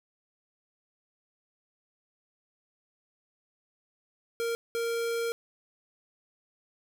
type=tone bursts at uneven times; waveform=square; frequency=464.4 Hz; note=A#4; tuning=7 cents flat; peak=-29 dBFS; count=2; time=4.4-4.55 / 4.75-5.32 s; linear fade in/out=0 ms; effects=11-bit